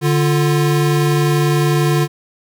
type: tone pair together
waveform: square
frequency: 146.82 / 349.2 Hz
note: D3 / F4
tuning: 0 / 0 cents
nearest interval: octave + minor third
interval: 1500 cents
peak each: -14 / -19 dBFS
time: 0.01-2.08 s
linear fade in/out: 50 ms
effects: none